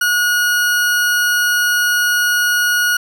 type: tone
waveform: 40% pulse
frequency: 1450 Hz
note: F#6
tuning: 35 cents flat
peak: -12 dBFS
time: 0.01-2.97 s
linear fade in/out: 5 ms
effects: none